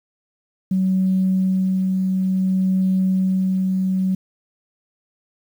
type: tone with tremolo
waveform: sine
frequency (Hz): 188.1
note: F#3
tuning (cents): +29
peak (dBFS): -14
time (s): 0.71-4.15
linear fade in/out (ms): 5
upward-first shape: sine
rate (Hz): 0.57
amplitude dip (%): 25
effects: tanh soft clip ceiling -10 dBFS + 8-bit